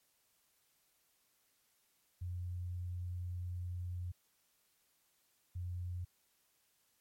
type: tone bursts at uneven times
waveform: sine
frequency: 89 Hz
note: F2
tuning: 33 cents sharp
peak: -38 dBFS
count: 2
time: 2.21-4.12 / 5.55-6.05 s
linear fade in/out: 10 ms
effects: white hiss -75 dBFS RMS until 7 s + MP3 64 kbps